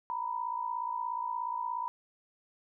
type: tone pair together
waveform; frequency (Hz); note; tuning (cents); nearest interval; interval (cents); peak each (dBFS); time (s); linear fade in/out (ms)
sine; 932.3 / 989.2; A#5 / B5; 0 / +3; minor second; 103; -36 / -34; 0.1-1.88; 0
effects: none